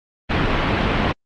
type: low-pass noise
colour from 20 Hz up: pink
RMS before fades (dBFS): -19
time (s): 0.29-1.13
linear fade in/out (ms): 20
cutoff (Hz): 3300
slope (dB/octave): 24
effects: Opus 32 kbps